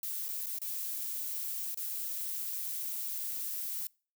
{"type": "noise with dropouts", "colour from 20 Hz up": "violet", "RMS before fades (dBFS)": -37, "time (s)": [0.03, 3.87], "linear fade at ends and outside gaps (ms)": 1, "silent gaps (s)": [[0.283, 0.288], [0.46, 0.467], [0.587, 0.616], [1.745, 1.773]], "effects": ["noise-tail reverb RT60 0.4 s tail -26 dB re dry"]}